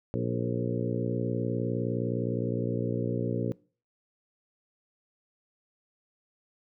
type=harmonic tone with a mistuned harmonic; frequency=59.6 Hz; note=A#1; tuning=39 cents sharp; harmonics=2 / 3 / 4 / 5 / 6 / 7 / 8 / 9; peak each=-32 / -34 / -35 / -36 / -37 / -37 / -38 / -39 dBFS; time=0.14-3.52 s; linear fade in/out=0 ms; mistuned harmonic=7; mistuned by=+31 cents; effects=noise-tail reverb RT60 0.4 s tail -23 dB re dry